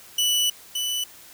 sawtooth tone pair in turn, 2965 / 2979 Hz, F#7 / F#7, +3 / +11 cents, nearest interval unison, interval 8 cents, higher second, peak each -16 / -21 dBFS, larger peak first, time 0.18-0.5 / 0.75-1.04 s, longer first, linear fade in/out 5 ms, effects white hiss -47 dBFS RMS until 1.33 s

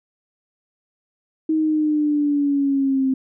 sine linear sweep, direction down, 316.7 to 262.3 Hz, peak -16 dBFS, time 1.49-3.14 s, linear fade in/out 5 ms, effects none

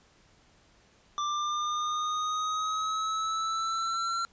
square linear sweep, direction up, 1177 to 1364 Hz, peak -29 dBFS, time 1.18-4.25 s, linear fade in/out 0 ms, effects pink hiss -62 dBFS RMS until 4.32 s + resampled to 16000 Hz

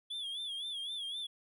triangle tone with vibrato, 3383 Hz, G#7, 31 cents sharp, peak -36 dBFS, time 0.1-1.27 s, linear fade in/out 10 ms, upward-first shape sine, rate 3.9 Hz, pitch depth 100 cents each way, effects none

